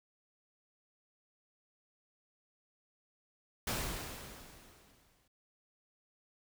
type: noise with exponential decay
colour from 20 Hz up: pink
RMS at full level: -34 dBFS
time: 3.67-5.28 s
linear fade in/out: 5 ms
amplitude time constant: 350 ms
effects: none